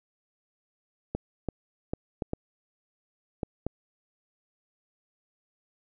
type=clicks; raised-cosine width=2 ms; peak=-16 dBFS; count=7; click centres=1.15 / 1.487 / 1.935 / 2.222 / 2.334 / 3.432 / 3.666 s; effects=none